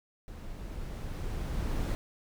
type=noise with level ramp; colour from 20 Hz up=brown; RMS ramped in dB=-43 to -30 dBFS; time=0.28-1.95 s; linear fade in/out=0 ms; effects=none